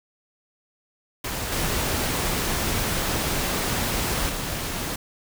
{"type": "noise with level steps", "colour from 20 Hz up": "pink", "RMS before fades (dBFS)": [-29, -25, -29], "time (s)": [1.24, 4.96], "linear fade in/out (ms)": 5, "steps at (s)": [1.52, 4.29], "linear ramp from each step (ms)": 5, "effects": []}